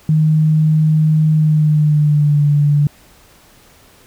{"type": "tone with pitch glide", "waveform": "sine", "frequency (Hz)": [155.56, 145.98], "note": ["D#3", "D3"], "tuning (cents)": [0, -10], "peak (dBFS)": -9, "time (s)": [0.09, 2.87], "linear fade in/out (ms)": 2, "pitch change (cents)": -110, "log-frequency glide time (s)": [1.33, 2.44], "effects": ["pink hiss -47 dBFS RMS until 4.06 s"]}